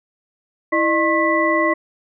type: tone cluster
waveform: sine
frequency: 328.7 / 608 / 1079 / 1978 Hz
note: E4 / D#5 / C#6 / B6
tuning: -5 / -40 / -47 / +2 cents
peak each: -20 dBFS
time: 0.72-1.74 s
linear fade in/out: 10 ms
effects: none